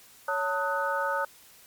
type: tone cluster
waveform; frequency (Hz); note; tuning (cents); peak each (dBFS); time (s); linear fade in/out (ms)
sine; 559 / 898 / 1261 / 1488; C#5 / A5 / D#6 / F#6; +14 / +35 / +23 / +9; -31; 0.28-1.25; 5
effects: white hiss -54 dBFS RMS until 1.66 s + MP3 96 kbps